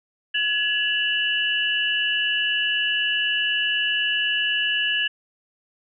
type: tone cluster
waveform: sine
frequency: 1692 / 2708 / 2936 Hz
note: G#6 / E7 / F#7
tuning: +32 / +46 / -14 cents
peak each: -24 / -27 / -23 dBFS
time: 0.34-5.08 s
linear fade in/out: 10 ms
effects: none